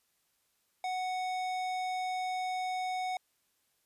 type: tone with tanh clipping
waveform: sine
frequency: 740 Hz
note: F#5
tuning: in tune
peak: -34 dBFS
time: 0.84-3.17 s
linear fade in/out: 2 ms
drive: 17 dB
effects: white hiss -75 dBFS RMS until 3.85 s + resampled to 32000 Hz